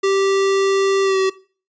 square tone with pitch glide, 390.5 to 381.8 Hz, G4 to G4, -7 to -46 cents, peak -15 dBFS, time 0.03-1.3 s, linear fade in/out 10 ms, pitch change -39 cents, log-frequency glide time 1.03-1.18 s, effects noise-tail reverb RT60 0.4 s tail -20 dB re dry + resampled to 16000 Hz

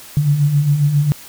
sine beating tone pair, 139.3 / 146.7 Hz, C#3 / D3, +9 / -2 cents, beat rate 7.4 Hz, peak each -20 / -12 dBFS, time 0.17-1.12 s, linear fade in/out 0 ms, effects white hiss -38 dBFS RMS until 1.28 s

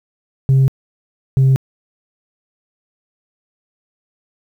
sine tone pair in turn, 133.9 / 133.15 Hz, C3 / C3, +40 / +31 cents, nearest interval unison, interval 9 cents, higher first, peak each -6 dBFS, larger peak neither, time 0.49-0.68 / 1.37-1.56 s, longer neither, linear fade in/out 0 ms, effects tanh soft clip ceiling -7 dBFS + 8-bit

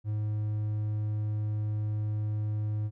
triangle tone, 106.2 Hz, G#2, 39 cents sharp, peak -26 dBFS, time 0.04-2.91 s, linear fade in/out 50 ms, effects none

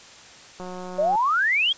click train, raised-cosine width 1 ms, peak -23 dBFS, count 102, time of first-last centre 0.6-1.155 s, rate 182 Hz
sine exponential sweep, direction up, 562 to 3362 Hz, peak -18 dBFS, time 0.98-1.73 s, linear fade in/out 10 ms
effects white hiss -46 dBFS RMS until 1.77 s + resampled to 16000 Hz

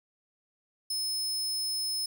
sawtooth tone, 5200 Hz, E8, 24 cents flat, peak -27 dBFS, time 0.9-2.06 s, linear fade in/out 5 ms, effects none

